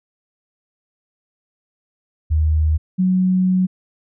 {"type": "tone pair in turn", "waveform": "sine", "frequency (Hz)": [77.78, 184.99], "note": ["D#2", "F#3"], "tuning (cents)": [0, 0], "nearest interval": "octave + minor third", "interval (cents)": 1500, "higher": "second", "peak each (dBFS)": -13, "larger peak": "neither", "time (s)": [[2.3, 2.78], [2.98, 3.67]], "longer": "second", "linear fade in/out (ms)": 20, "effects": []}